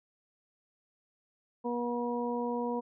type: harmonic tone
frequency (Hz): 240.5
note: B3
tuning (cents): -46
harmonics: 1 / 2 / 3 / 4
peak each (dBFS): -34 / -34 / -42 / -37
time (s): 1.64-2.81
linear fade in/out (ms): 20
effects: none